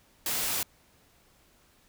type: noise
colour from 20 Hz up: white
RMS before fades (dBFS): -30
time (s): 0.26-0.63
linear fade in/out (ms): 2
effects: pink hiss -63 dBFS RMS until 1.88 s